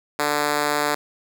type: tone with high-pass filter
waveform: 5% pulse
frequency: 147.4 Hz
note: D3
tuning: 7 cents sharp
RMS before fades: -22 dBFS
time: 0.19-0.95 s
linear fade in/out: 5 ms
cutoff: 330 Hz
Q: 0.85
effects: none